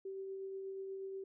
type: tone with tremolo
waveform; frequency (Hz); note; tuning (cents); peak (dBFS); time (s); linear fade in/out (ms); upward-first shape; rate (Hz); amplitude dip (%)
sine; 386.3; G4; -25; -40; 0.05-1.24; 5; triangle; 8.3; 25
effects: none